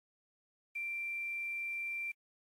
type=tone with quantisation; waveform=sine; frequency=2357 Hz; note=D7; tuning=6 cents sharp; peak=-36 dBFS; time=0.75-2.12 s; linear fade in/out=10 ms; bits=10; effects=AAC 48 kbps